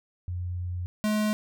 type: tone pair in turn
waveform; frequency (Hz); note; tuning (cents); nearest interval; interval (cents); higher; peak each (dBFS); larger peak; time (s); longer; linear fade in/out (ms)
sine / square; 89.1 / 212.6; F2 / G#3; +35 / +41; octave + minor third; 1506; second; -29 / -24; second; 0.28-0.86 / 1.04-1.33; first; 0
effects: none